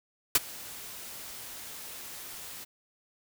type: noise with ADSR envelope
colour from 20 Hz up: white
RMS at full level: -19 dBFS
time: 0.35-2.65 s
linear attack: 3 ms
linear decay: 32 ms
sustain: -24 dB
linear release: 18 ms
effects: none